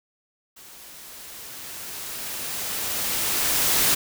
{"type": "noise with level ramp", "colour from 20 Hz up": "white", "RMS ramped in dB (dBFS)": [-46, -19], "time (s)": [0.56, 3.95], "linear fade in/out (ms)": 10, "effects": []}